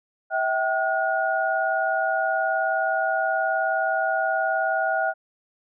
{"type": "tone cluster", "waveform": "sine", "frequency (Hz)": [649, 768, 1443], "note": ["E5", "G5", "F#6"], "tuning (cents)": [-27, -36, -44], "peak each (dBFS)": -25, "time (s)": [0.3, 5.14], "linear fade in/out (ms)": 50, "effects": []}